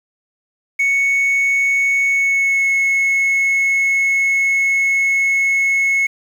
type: tone with pitch glide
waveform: sine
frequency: 2217 to 2188 Hz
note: C#7 to C#7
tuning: 0 to -23 cents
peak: -10 dBFS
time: 0.79-6.07 s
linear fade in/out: 10 ms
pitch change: -23 cents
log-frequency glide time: 2.07-2.7 s
effects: tanh soft clip ceiling -12 dBFS + 7-bit